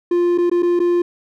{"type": "tone with dropouts", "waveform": "triangle", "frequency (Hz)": 349.6, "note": "F4", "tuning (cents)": 2, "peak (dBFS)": -11, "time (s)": [0.11, 1.02], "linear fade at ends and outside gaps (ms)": 5, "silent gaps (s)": [[0.378, 0.383], [0.498, 0.514], [0.624, 0.629], [0.793, 0.8]], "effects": []}